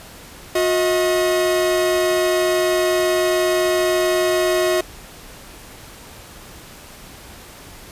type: tone pair together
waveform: 45% pulse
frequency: 361 / 635 Hz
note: F#4 / D#5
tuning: -43 / +35 cents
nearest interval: minor seventh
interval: 978 cents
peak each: -18 / -19 dBFS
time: 0.55-4.81 s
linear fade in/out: 5 ms
effects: pink hiss -40 dBFS RMS until 7.91 s + resampled to 32000 Hz